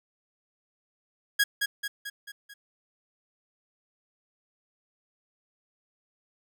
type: tone with echo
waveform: sawtooth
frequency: 1648 Hz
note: G#6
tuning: 14 cents flat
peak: -16 dBFS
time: 1.39-1.44 s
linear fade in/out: 10 ms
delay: 220 ms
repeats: 5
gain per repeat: -5 dB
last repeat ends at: 2.54 s
effects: none